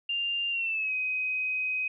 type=tone with pitch glide; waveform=sine; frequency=2794 to 2518 Hz; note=F7 to D#7; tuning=0 to +20 cents; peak=-27 dBFS; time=0.09-1.88 s; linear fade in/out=5 ms; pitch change=-180 cents; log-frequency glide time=0.5-0.94 s; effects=none